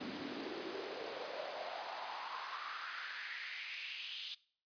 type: noise with high-pass filter sweep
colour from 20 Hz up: pink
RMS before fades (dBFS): -44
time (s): 0-4.35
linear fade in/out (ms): 10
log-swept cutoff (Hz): 240 to 3400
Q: 3.9
effects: noise-tail reverb RT60 0.5 s tail -21 dB re dry + resampled to 11025 Hz